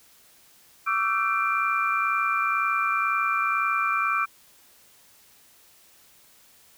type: tone cluster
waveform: sine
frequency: 1141 / 1203 / 1333 / 1544 / 2372 Hz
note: C#6 / D6 / E6 / G6 / D7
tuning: +50 / +41 / +19 / -27 / +17 cents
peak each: -28 / -32 / -25 / -32 / -28 dBFS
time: 0.86-4.26 s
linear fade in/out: 20 ms
effects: white hiss -56 dBFS RMS until 6.77 s